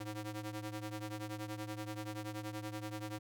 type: ring-modulated tone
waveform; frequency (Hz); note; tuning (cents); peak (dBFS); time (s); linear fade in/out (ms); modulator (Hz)
sawtooth; 212.5; G#3; +40; -34; 0-3.19; 10; 101
effects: none